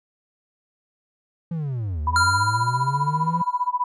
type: linear two-way sweep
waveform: triangle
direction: down then up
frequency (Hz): 172.7 to 73.42 to 172.7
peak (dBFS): -22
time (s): 1.51-3.42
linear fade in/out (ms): 5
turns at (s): 2.01
type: tone with tremolo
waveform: sine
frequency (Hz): 987.8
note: B5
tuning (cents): 0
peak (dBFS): -17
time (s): 2.07-3.84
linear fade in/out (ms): 2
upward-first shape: sine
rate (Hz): 15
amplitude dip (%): 95
type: tone with exponential decay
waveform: square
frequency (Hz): 1390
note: F6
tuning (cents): -9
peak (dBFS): -16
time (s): 2.16-3.68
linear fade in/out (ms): 1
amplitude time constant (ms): 330
effects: resampled to 22050 Hz